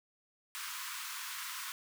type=high-pass noise; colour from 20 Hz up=pink; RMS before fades=-42 dBFS; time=0.55-1.72 s; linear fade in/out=0 ms; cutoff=970 Hz; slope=96 dB/octave; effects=none